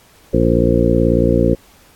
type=harmonic tone; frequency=58.27 Hz; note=A#1; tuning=in tune; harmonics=1 / 2 / 3 / 4 / 5 / 6 / 8 / 9; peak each=-19 / -19 / -19 / -19 / -19 / -19 / -19 / -19 dBFS; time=0.33-1.55 s; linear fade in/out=10 ms; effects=pink hiss -49 dBFS RMS until 1.95 s + AAC 64 kbps